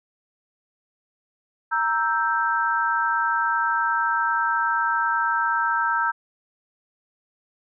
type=chord; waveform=sine; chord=E diminished; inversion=second; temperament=equal; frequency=932.3 / 1318.5 / 1568 Hz; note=Bb5 / E6 / G6; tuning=0 / 0 / 0 cents; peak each=-24 dBFS; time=1.71-6.12 s; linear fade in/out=20 ms; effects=none